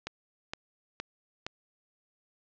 click train, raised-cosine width 0.2 ms, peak -17 dBFS, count 4, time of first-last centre 0.07-1.465 s, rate 2.15 Hz, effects low-pass 5000 Hz 12 dB/octave

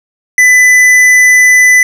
sine tone with tanh clipping, 1999 Hz, B6, 20 cents sharp, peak -4 dBFS, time 0.38-1.83 s, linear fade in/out 2 ms, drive 12 dB, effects none

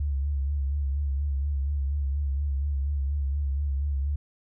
sine tone with vibrato, 70.3 Hz, C#2, 25 cents sharp, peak -24 dBFS, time 0-4.16 s, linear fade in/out 5 ms, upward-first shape sine, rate 4.2 Hz, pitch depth 64 cents each way, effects none

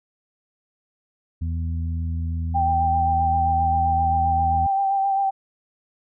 harmonic tone, 82.41 Hz, E2, in tune, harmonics 1 / 2 / 3, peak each -23 / -34 / -37 dBFS, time 1.41-4.67 s, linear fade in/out 10 ms
sine tone with vibrato, 784 Hz, G5, in tune, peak -18 dBFS, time 2.54-5.31 s, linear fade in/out 20 ms, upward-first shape sine, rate 7.6 Hz, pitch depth 24 cents each way
effects none

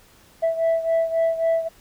sine beating tone pair, 657 / 660.7 Hz, E5 / E5, -6 / +4 cents, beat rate 3.7 Hz, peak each -18 / -22 dBFS, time 0.42-1.69 s, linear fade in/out 20 ms, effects tanh soft clip ceiling -15 dBFS + pink hiss -53 dBFS RMS until 1.8 s

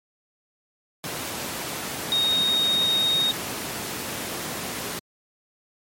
sine tone in noise, 3729 Hz, A#7, in tune, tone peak -19 dBFS, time 2.12-3.31 s, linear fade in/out 0 ms, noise pink, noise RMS -30 dBFS, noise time 1.04-4.99 s, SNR +8 dB, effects high-pass 150 Hz 12 dB/octave + MP3 64 kbps

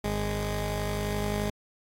15% pulse tone pair together, 51.57 / 206.7 Hz, G#1 / G#3, -11 / -8 cents, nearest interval 2 octaves, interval 2403 cents, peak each -24 dBFS, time 0.04-1.5 s, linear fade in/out 5 ms, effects AAC 64 kbps

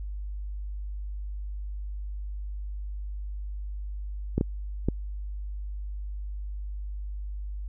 clicks, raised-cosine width 3 ms, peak -11 dBFS, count 3, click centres 4.38 / 4.411 / 4.886 s, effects added 50 Hz sine -32 dBFS peak until 7.68 s

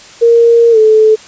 sine tone with pitch glide, 466.2 to 435 Hz, A#4 to A4, 0 to -20 cents, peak -3 dBFS, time 0.21-1.16 s, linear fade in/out 20 ms, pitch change -120 cents, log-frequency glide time 0.71-0.78 s, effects white hiss -35 dBFS RMS until 1.27 s + resampled to 16000 Hz

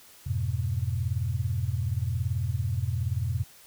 sine chord, F diminished, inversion none, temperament just, 87.31 / 104.77 / 125.72 Hz, F2 / Ab2 / Cb3, 0 / +16 / +31 cents, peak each -30 dBFS, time 0.26-3.44 s, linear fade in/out 10 ms, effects white hiss -53 dBFS RMS until 3.66 s

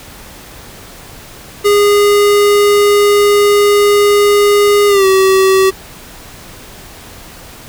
square tone with pitch glide, 410 to 382.5 Hz, G#4 to G4, -22 to -42 cents, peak -7 dBFS, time 1.64-5.71 s, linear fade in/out 20 ms, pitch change -120 cents, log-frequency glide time 4.88-5.06 s, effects pink hiss -34 dBFS RMS until 7.68 s

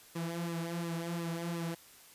sawtooth tone with flanger, 168.8 Hz, E3, 41 cents sharp, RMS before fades -37 dBFS, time 0.15-1.75 s, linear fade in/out 10 ms, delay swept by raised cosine 1.3 to 5.2 ms, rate 2.8 Hz, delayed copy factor -0.7, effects white hiss -57 dBFS RMS until 2.14 s + resampled to 32000 Hz

